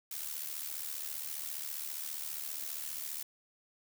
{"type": "noise with amplitude modulation", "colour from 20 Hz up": "blue", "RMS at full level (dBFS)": -37, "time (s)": [0.11, 3.23], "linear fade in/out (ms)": 5, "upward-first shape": "sine", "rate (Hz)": 74.9, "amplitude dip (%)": 70, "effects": []}